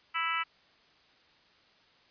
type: harmonic tone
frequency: 329.6 Hz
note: E4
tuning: in tune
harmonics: 3 / 4 / 5 / 6 / 7 / 8 / 9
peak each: -39 / -32 / -43 / -36 / -37 / -38 / -39 dBFS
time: 0.14-0.44 s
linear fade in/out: 20 ms
effects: white hiss -63 dBFS RMS until 2.1 s + resampled to 11025 Hz